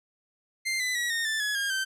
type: tone with pitch steps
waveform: sawtooth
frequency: 2093 / 2005 / 1921.5 / 1841.1 / 1764.1 / 1690.3 / 1619.5 / 1551.8 Hz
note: C7 / B6 / B6 / A#6 / A6 / G#6 / G#6 / G6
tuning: 0 / +26 / -48 / -22 / +4 / +30 / -44 / -18 cents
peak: -23 dBFS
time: 0.65-1.85 s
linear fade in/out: 20 ms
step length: 150 ms
effects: low-pass 11000 Hz 12 dB/octave